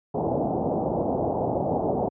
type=low-pass noise; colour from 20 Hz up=white; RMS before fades=-25 dBFS; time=0.14-2.09 s; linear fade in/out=10 ms; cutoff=800 Hz; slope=48 dB/octave; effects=high-pass 100 Hz 12 dB/octave